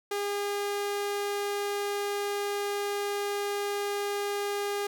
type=tone; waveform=sawtooth; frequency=406.3 Hz; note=G#4; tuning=38 cents flat; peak=-25 dBFS; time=0.11-4.87 s; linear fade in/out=5 ms; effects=none